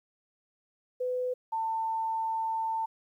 sine tone pair in turn, 502 / 895 Hz, B4 / A5, +28 / +29 cents, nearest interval minor seventh, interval 1001 cents, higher second, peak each -28 dBFS, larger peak neither, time 1-1.34 / 1.52-2.86 s, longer second, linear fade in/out 10 ms, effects 11-bit

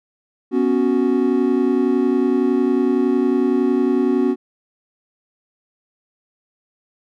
triangle chord, B suspended second, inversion none, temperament just, 246.9 / 277.8 / 370.4 Hz, B3 / C#4 / F#4, 0 / +4 / +2 cents, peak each -17 dBFS, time 0.51-4.36 s, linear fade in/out 50 ms, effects none

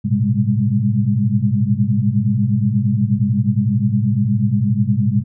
sine tone cluster, 107.5 / 118.8 / 129.5 / 198.8 / 207.2 Hz, A2 / A#2 / C3 / G3 / G#3, -40 / +33 / -17 / +25 / -4 cents, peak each -20 dBFS, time 0.04-5.24 s, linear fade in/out 20 ms, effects none

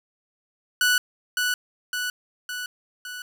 sawtooth tone with echo, 1480 Hz, F#6, in tune, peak -14 dBFS, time 0.81-0.98 s, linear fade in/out 2 ms, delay 560 ms, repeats 4, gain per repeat -4 dB, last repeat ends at 3.22 s, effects none

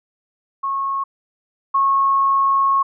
sine tone pair in turn, 1094 / 1094 Hz, C#6 / C#6, -23 / -23 cents, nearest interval unison, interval 0 cents, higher neither, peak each -19 / -13 dBFS, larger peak second, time 0.63-1.04 / 1.74-2.83 s, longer second, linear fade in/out 10 ms, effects none

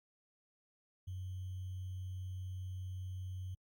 sine tone with sample-and-hold, 92.5 Hz, F#2, in tune, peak -40 dBFS, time 1.07-3.55 s, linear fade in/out 10 ms, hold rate 3150 Hz, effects Opus 48 kbps

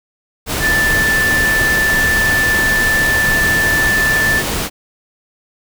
sine tone in noise, 1760 Hz, A6, in tune, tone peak -12 dBFS, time 0.6-4.43 s, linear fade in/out 50 ms, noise pink, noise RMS -19 dBFS, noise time 0.46-4.7 s, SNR +4 dB, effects none

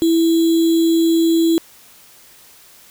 sine tone with sample-and-hold, 330 Hz, E4, 2 cents sharp, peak -11 dBFS, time 0.02-1.58 s, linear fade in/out 0 ms, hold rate 3675 Hz, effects white hiss -46 dBFS RMS until 2.9 s

